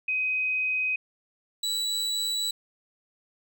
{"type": "tone pair in turn", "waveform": ["sine", "35% pulse"], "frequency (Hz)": [2516, 3938], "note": ["D#7", "B7"], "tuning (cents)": [19, -6], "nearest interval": "minor sixth", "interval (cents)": 775, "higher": "second", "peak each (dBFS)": -24, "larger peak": "neither", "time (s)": [[0.08, 0.96], [1.63, 2.51]], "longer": "neither", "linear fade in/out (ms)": 5, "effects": []}